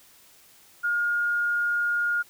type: tone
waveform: sine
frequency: 1423 Hz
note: F6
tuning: 32 cents sharp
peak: -22 dBFS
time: 0.83-2.23 s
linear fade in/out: 20 ms
effects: white hiss -55 dBFS RMS until 2.29 s